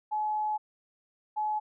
sine tone pair in turn, 852 / 852 Hz, G#5 / G#5, +44 / +44 cents, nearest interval unison, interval 0 cents, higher neither, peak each -27 dBFS, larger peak neither, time 0.11-0.58 / 1.36-1.6 s, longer first, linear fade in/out 20 ms, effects none

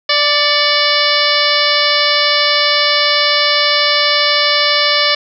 harmonic tone with a mistuned harmonic, 587.3 Hz, D5, in tune, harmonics 1 / 2 / 3 / 4 / 5 / 6 / 7 / 8 / 9, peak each -19 / -19 / -19 / -19 / -19 / -19 / -19 / -19 / -19 dBFS, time 0.09-5.15 s, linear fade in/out 5 ms, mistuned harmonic 4, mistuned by -70 cents, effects none

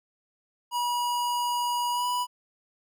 square tone with pitch glide, 967 to 983.3 Hz, B5 to B5, -37 to -8 cents, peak -26 dBFS, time 0.71-2.27 s, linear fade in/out 50 ms, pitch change +29 cents, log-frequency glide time 1.92-2.06 s, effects none

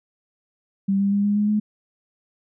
sine tone with pitch steps, 196 / 198.97 / 202 / 205 / 208.1 / 211.3 Hz, G3 / G3 / G#3 / G#3 / G#3 / G#3, 0 / +26 / -48 / -22 / +4 / +30 cents, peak -17 dBFS, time 0.88-1.6 s, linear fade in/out 10 ms, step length 120 ms, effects none

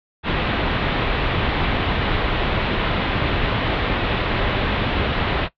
pink low-pass noise, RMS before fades -21 dBFS, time 0.23-5.49 s, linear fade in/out 50 ms, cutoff 3700 Hz, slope 48 dB/octave, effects noise-tail reverb RT60 0.1 s tail -17 dB re dry

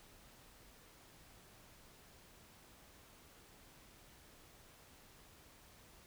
silence, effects pink hiss -62 dBFS RMS until 6.06 s

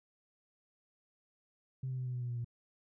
sine tone with pitch steps, 130.81 / 129.01 / 127.23 / 125.48 / 123.75 / 122.05 / 120.37 / 118.71 Hz, C3 / C3 / C3 / B2 / B2 / B2 / B2 / A#2, 0 / -24 / -48 / +28 / +4 / -20 / -44 / +32 cents, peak -34 dBFS, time 1.83-2.446 s, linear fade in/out 5 ms, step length 77 ms, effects tanh soft clip ceiling -31 dBFS

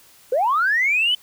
sine linear sweep, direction up, 466.2 to 3070 Hz, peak -15 dBFS, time 0.32-1.15 s, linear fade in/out 5 ms, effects tanh soft clip ceiling -11 dBFS + white hiss -51 dBFS RMS until 1.22 s

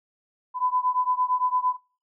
sine beating tone pair, 1000 / 1008.8 Hz, B5 / B5, +21 / +36 cents, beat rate 8.8 Hz, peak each -24 / -25 dBFS, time 0.54-1.77 s, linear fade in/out 50 ms, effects noise-tail reverb RT60 0.4 s tail -26 dB re dry

